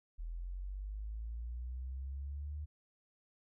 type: linear sweep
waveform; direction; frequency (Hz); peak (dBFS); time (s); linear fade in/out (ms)
sine; up; 40.29 to 75.6; -39; 0.18-2.66; 20
effects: none